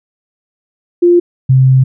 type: tone pair in turn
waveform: sine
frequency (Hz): 349.2 / 131.11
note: F4 / C3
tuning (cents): 0 / +4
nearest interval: octave + perfect fourth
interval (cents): 1696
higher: first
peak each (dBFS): -4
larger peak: neither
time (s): 1.02-1.2 / 1.49-1.84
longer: second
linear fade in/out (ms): 10
effects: none